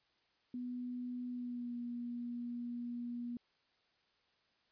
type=tone with pitch glide; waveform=sine; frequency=246.9 to 240.1 Hz; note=B3 to B3; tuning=0 to -49 cents; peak=-39 dBFS; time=0.54-3.37 s; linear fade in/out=2 ms; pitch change=-49 cents; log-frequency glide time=1.3-1.76 s; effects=white hiss -75 dBFS RMS until 4.71 s + resampled to 11025 Hz